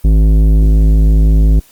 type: tone with tanh clipping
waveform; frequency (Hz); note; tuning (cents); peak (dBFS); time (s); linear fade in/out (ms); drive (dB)
triangle; 52.9; G#1; +33; -7; 0.04-1.6; 10; 17
effects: white hiss -46 dBFS RMS until 1.71 s + Opus 32 kbps